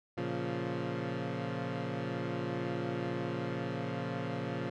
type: chord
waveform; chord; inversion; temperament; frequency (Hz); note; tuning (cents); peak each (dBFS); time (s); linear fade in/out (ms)
15% pulse; Bb minor; none; equal; 116.54 / 138.59 / 174.61; Bb2 / Db3 / F3; 0 / 0 / 0; -32; 0.17-4.7; 10
effects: low-pass 3000 Hz 12 dB/octave